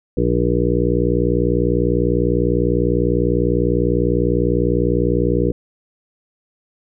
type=harmonic tone; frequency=60 Hz; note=B1; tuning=49 cents flat; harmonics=1 / 2 / 3 / 5 / 6 / 7 / 8; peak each=-22 / -22 / -22 / -22 / -22 / -22 / -22 dBFS; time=0.17-5.52 s; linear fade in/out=5 ms; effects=none